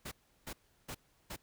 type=noise bursts; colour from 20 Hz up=pink; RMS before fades=-43 dBFS; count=4; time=0.05-1.364 s; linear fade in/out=10 ms; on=66 ms; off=350 ms; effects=pink hiss -71 dBFS RMS until 1.42 s